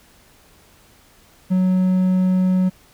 triangle tone, 185 Hz, F#3, in tune, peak -12 dBFS, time 1.5-2.7 s, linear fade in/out 20 ms, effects pink hiss -52 dBFS RMS until 2.93 s

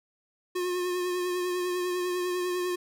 square tone with vibrato, 359.2 Hz, F4, 49 cents sharp, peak -28 dBFS, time 0.55-2.76 s, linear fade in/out 10 ms, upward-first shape triangle, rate 10 Hz, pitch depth 32 cents each way, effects none

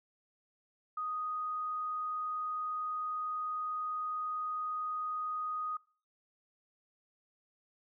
sine tone, 1244.5 Hz, D#6, in tune, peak -34 dBFS, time 0.97-5.77 s, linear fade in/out 5 ms, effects noise-tail reverb RT60 0.4 s tail -23 dB re dry

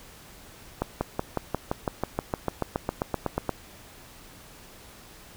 accelerating click train, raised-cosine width 1 ms, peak -11 dBFS, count 19, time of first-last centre 0.82-3.493 s, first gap 190 ms, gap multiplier 0.97, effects pink hiss -49 dBFS RMS until 5.36 s

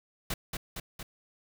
pink noise with echo, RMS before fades -32 dBFS, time 0.3-0.34 s, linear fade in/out 5 ms, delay 230 ms, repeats 3, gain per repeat -3 dB, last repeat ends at 1.03 s, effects none

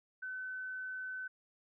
sine tone, 1516 Hz, F#6, 42 cents sharp, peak -39 dBFS, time 0.22-1.28 s, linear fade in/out 10 ms, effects none

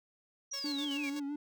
sine exponential sweep, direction down, 5920 to 2203 Hz, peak -37 dBFS, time 0.51-1.1 s, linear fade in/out 10 ms
5% pulse tone with tremolo, 554.4 Hz, C#5, in tune, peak -31 dBFS, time 0.53-1.2 s, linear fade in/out 10 ms, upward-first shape square, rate 7.9 Hz, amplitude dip 50%
triangle tone with vibrato, 286.5 Hz, D4, 43 cents flat, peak -33 dBFS, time 0.64-1.36 s, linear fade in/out 5 ms, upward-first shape sine, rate 6.1 Hz, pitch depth 53 cents each way
effects none

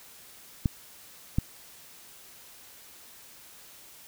clicks, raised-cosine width 5 ms, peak -11 dBFS, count 2, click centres 0.658 / 1.385 s, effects white hiss -51 dBFS RMS until 4.07 s

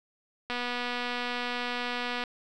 click train, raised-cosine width 0.3 ms, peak -17 dBFS, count 425, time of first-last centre 0.5-2.238 s, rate 244 Hz, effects none

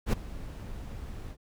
brown noise with ADSR envelope, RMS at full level -20 dBFS, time 0.06-1.37 s, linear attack 69 ms, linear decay 10 ms, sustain -20 dB, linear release 66 ms, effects none

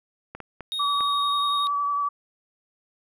clicks, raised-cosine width 0.5 ms, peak -21 dBFS, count 4, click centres 0.35 / 0.403 / 0.607 / 1.007 s
triangle tone, 3729 Hz, A#7, in tune, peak -25 dBFS, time 0.72-1.67 s, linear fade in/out 0 ms
sine tone with vibrato, 1148 Hz, D6, 40 cents flat, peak -22 dBFS, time 0.79-2.09 s, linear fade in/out 10 ms, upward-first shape triangle, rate 11 Hz, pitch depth 20 cents each way
effects none

